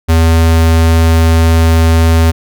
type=tone; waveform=square; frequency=81.9 Hz; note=E2; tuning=11 cents flat; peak=-6 dBFS; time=0.08-2.32 s; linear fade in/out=20 ms; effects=none